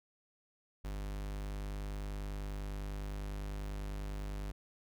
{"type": "tone", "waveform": "45% pulse", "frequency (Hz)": 50.1, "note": "G1", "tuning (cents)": 38, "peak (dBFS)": -38, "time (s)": [0.84, 4.52], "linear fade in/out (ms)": 10, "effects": []}